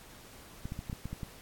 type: clicks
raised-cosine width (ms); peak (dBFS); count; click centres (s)
5; -25; 8; 0.655 / 0.721 / 0.791 / 0.898 / 0.929 / 1.056 / 1.13 / 1.232
effects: pink hiss -53 dBFS RMS until 1.41 s + AAC 64 kbps